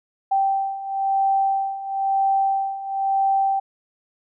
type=beating tone pair; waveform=sine; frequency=780 / 781 Hz; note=G5 / G5; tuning=-9 / -7 cents; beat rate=1 Hz; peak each=-24 / -20 dBFS; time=0.31-3.6 s; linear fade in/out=10 ms; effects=none